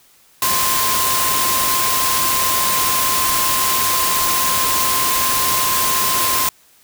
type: tone in noise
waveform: sine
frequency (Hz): 1046.5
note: C6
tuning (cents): 0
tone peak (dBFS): -20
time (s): 0.42-6.49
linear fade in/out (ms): 2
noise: white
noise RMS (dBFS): -18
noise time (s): 0.42-6.49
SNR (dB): -5
effects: white hiss -52 dBFS RMS until 6.83 s